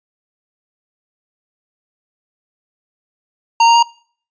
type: tone with pitch steps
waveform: square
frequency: 924 / 931 / 938 Hz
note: A#5 / A#5 / A#5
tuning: -16 / -2 / +11 cents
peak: -8 dBFS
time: 3.6-3.828 s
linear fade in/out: 5 ms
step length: 76 ms
effects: noise-tail reverb RT60 0.5 s tail -24 dB re dry + resampled to 16000 Hz